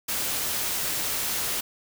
white noise, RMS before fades -28 dBFS, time 0.08-1.61 s, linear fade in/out 10 ms, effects none

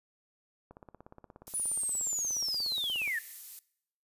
click train, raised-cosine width 1 ms, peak -35 dBFS, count 41, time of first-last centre 0.71-3.077 s, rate 16.9 Hz
violet noise, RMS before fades -43 dBFS, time 1.47-3.59 s, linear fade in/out 0 ms
sine linear sweep, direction down, 10000 to 1710 Hz, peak -30 dBFS, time 1.54-3.19 s, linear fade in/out 5 ms
effects noise-tail reverb RT60 0.7 s tail -21 dB re dry + resampled to 32000 Hz

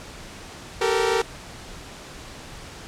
sawtooth tone cluster, 387.1 / 445.3 / 471 Hz, G4 / A4 / A#4, -22 / +21 / +18 cents, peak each -20 dBFS, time 0.81-1.22 s, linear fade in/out 5 ms, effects pink hiss -40 dBFS RMS until 2.87 s + low-pass 8000 Hz 12 dB/octave

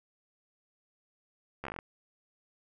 slowing click train, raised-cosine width 0.5 ms, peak -23 dBFS, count 9, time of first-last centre 1.64-1.789 s, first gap 13 ms, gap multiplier 1.1, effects none

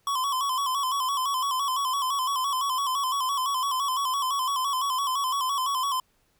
square tone with vibrato, 1074 Hz, C6, 45 cents sharp, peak -25 dBFS, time 0.07-6 s, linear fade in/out 2 ms, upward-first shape square, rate 5.9 Hz, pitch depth 76 cents each way, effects pink hiss -68 dBFS RMS until 6.39 s

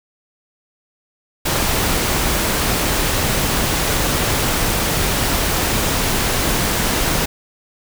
pink noise, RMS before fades -18 dBFS, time 1.45-7.26 s, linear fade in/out 10 ms, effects none

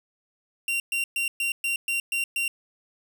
45% pulse tone bursts, 2758 Hz, F7, 22 cents flat, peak -24 dBFS, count 8, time 0.68-2.48 s, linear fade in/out 2 ms, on 120 ms, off 120 ms, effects 9-bit

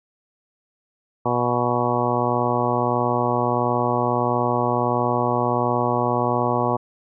harmonic tone with a mistuned harmonic, 121.5 Hz, B2, 28 cents flat, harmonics 1 / 2 / 3 / 4 / 5 / 6 / 7 / 8 / 9, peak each -27 / -27 / -27 / -27 / -27 / -27 / -27 / -27 / -27 dBFS, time 1.25-6.77 s, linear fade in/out 10 ms, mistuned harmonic 9, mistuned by +34 cents, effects none

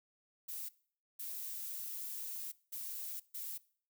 violet noise bursts at uneven times, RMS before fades -43 dBFS, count 4, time 0.48-0.69 / 1.19-2.52 / 2.72-3.2 / 3.34-3.58 s, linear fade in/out 10 ms, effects noise-tail reverb RT60 0.5 s tail -21 dB re dry

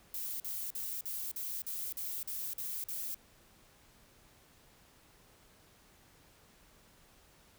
violet noise bursts, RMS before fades -39 dBFS, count 10, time 0.14-3.145 s, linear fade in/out 2 ms, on 260 ms, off 45 ms, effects pink hiss -63 dBFS RMS until 7.58 s

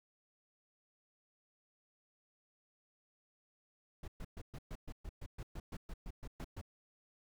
brown noise bursts, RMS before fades -44 dBFS, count 16, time 4.03-6.614 s, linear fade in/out 5 ms, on 49 ms, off 120 ms, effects none

